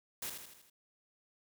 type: noise with echo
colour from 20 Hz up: white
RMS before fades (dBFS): -40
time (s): 0.22-0.3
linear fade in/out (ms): 5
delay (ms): 80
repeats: 5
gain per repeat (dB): -5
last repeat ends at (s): 0.7
effects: none